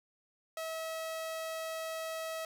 sawtooth tone, 645 Hz, E5, 38 cents flat, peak -33 dBFS, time 0.57-2.45 s, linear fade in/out 2 ms, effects none

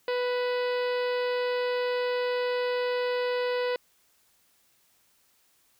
harmonic tone with a mistuned harmonic, 493.9 Hz, B4, in tune, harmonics 1 / 2 / 3 / 4 / 5 / 6 / 7 / 8 / 9 / 10, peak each -26 / -36 / -39 / -39 / -43 / -44 / -48 / -46 / -47 / -51 dBFS, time 0.08-3.76 s, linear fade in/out 2 ms, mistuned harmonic 5, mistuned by +38 cents, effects white hiss -66 dBFS RMS until 5.79 s

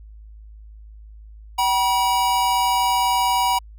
square tone pair together, 765.3 / 966 Hz, G5 / B5, -42 / -39 cents, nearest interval major third, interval 403 cents, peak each -23 / -19 dBFS, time 1.58-3.59 s, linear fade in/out 10 ms, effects added 53 Hz sine -39 dBFS peak until 3.78 s

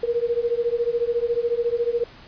sine beating tone pair, 466.2 / 480.2 Hz, A#4 / B4, 0 / -49 cents, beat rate 14 Hz, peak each -23 dBFS, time 0.03-2.04 s, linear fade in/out 5 ms, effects pink hiss -46 dBFS RMS until 2.27 s + resampled to 11025 Hz

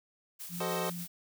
blue noise with tremolo, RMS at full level -42 dBFS, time 0.39-1.08 s, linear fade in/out 20 ms, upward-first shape sine, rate 6.7 Hz, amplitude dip 40%
sine tone, 174.61 Hz, F3, in tune, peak -38 dBFS, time 0.49-1.07 s, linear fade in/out 50 ms
25% pulse chord, F# diminished seventh, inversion none, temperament equal with one note detuned, 376.5 / 440 / 523.3 / 622.3 Hz, F#4 / A4 / C5 / Eb5, +30 / 0 / 0 / 0 cents, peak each -34 dBFS, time 0.6-0.9 s, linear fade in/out 5 ms
effects none

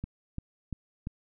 click train, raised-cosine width 5 ms, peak -22 dBFS, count 4, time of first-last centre 0.04-1.071 s, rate 2.91 Hz, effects none

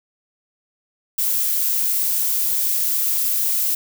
violet noise, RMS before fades -20 dBFS, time 1.18-3.75 s, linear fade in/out 5 ms, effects none

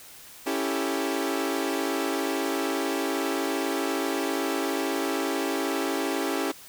sawtooth chord, A dominant seventh, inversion first, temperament equal, 277.2 / 329.6 / 392 / 440 Hz, C#4 / E4 / G4 / A4, 0 / 0 / 0 / 0 cents, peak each -26 / -27 / -27 / -31 dBFS, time 0.46-6.52 s, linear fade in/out 10 ms, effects white hiss -47 dBFS RMS until 6.68 s

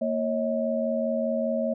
sine tone cluster, 230.5 / 550 / 635 Hz, A#3 / C#5 / D#5, -19 / -14 / +35 cents, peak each -28 dBFS, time 0.01-1.74 s, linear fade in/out 10 ms, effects none

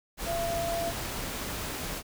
sine tone in noise, 677 Hz, E5, 46 cents sharp, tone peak -29 dBFS, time 0.25-0.93 s, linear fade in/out 50 ms, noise pink, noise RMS -35 dBFS, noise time 0.17-2.03 s, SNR +3 dB, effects none

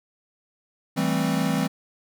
square chord, A minor seventh, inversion second, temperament equal, 164.81 / 196 / 220 / 261.6 Hz, E3 / G3 / A3 / C4, 0 / 0 / 0 / 0 cents, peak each -27 / -28 / -30 / -27 dBFS, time 0.96-1.68 s, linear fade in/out 20 ms, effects none

